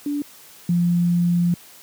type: tone pair in turn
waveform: sine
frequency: 289.7 / 173.81 Hz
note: D4 / F3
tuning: -24 / -8 cents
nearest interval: major sixth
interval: 884 cents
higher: first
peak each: -21 / -15 dBFS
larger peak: second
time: 0.06-0.22 / 0.69-1.54 s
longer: second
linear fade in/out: 2 ms
effects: white hiss -46 dBFS RMS until 1.82 s + high-pass 100 Hz 12 dB/octave